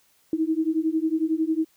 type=beating tone pair; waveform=sine; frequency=313.7 / 324.7 Hz; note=D#4 / E4; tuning=+14 / -26 cents; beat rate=11 Hz; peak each=-24 dBFS; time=0.33-1.65 s; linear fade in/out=2 ms; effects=white hiss -63 dBFS RMS until 1.76 s